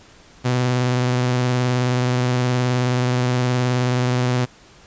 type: tone with vibrato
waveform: sawtooth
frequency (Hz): 124.8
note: B2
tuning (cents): +19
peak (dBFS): -13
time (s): 0.44-4.46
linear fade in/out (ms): 20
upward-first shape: square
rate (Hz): 19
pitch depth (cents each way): 21
effects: pink hiss -48 dBFS RMS until 4.86 s + resampled to 16000 Hz